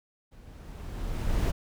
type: noise with level ramp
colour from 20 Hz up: brown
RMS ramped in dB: -50 to -24 dBFS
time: 0.31-1.52 s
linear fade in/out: 20 ms
effects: none